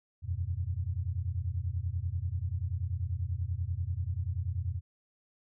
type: chord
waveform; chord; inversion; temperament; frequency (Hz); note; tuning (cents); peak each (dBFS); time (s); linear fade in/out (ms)
sine; E suspended second; none; just; 82.41 / 92.71 / 123.61; E2 / F#2 / B2; 0 / +4 / +2; -35 / -33 / -39; 0.22-4.81; 50
effects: none